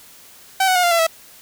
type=tone with pitch steps; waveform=sawtooth; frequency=767 / 742.6 / 719 / 696.1 / 673.9 / 652.5 Hz; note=G5 / F#5 / F#5 / F5 / E5 / E5; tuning=-38 / +6 / -50 / -6 / +38 / -18 cents; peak=-10 dBFS; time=0.6-1.068 s; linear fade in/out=5 ms; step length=78 ms; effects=white hiss -45 dBFS RMS until 1.41 s